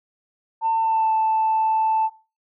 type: tone with pitch glide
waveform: sine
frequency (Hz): 898 to 880.5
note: A5 to A5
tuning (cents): +35 to +1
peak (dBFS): -16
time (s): 0.61-2.1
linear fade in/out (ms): 50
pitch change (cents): -34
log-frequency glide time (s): 0.79-1.12
effects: noise-tail reverb RT60 0.3 s tail -17 dB re dry + tanh soft clip ceiling -13 dBFS